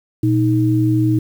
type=tone pair together; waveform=sine; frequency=119.43 / 314 Hz; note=A#2 / D#4; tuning=+42 / +16 cents; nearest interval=octave + perfect fourth; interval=1674 cents; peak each=-15 dBFS; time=0.23-1.19 s; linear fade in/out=5 ms; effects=7-bit